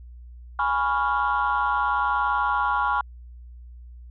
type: chord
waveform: sine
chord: C# dominant seventh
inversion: second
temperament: equal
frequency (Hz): 830.6 / 987.8 / 1108.7 / 1396.9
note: G#5 / B5 / C#6 / E#6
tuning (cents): 0 / 0 / 0 / 0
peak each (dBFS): -25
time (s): 0.59-3.01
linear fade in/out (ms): 2
effects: tanh soft clip ceiling -14 dBFS + added 60 Hz sine -40 dBFS peak until 4.1 s